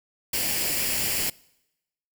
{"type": "noise with comb filter", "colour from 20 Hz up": "white", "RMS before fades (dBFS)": -26, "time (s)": [0.33, 1.3], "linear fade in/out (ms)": 5, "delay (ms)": 0.4, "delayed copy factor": 0.6, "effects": ["noise-tail reverb RT60 0.9 s tail -24 dB re dry"]}